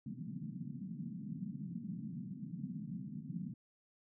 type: band-pass noise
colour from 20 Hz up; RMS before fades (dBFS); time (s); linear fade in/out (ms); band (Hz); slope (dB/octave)
pink; -44; 0.06-3.54; 5; 140 to 240; 48
effects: none